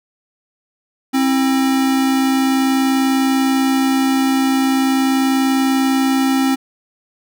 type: tone pair together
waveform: square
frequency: 266.1 / 326.5 Hz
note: C4 / E4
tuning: +29 / -17 cents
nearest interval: major third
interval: 354 cents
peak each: -14 / -25 dBFS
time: 1.13-6.56 s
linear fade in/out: 20 ms
effects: none